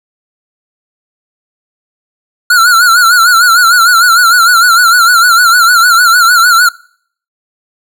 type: tone with vibrato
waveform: square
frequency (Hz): 1407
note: F6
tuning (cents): +12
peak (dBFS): -4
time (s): 2.5-6.69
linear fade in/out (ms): 5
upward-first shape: sine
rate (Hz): 6.6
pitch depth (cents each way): 95
effects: noise-tail reverb RT60 0.6 s tail -24 dB re dry